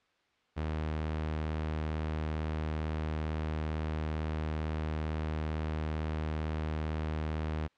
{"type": "tone", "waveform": "sawtooth", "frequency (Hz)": 77.78, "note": "D#2", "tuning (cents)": 0, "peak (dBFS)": -28, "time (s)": [0.56, 7.68], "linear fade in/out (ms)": 20, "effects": ["white hiss -71 dBFS RMS until 7.77 s", "low-pass 3000 Hz 12 dB/octave"]}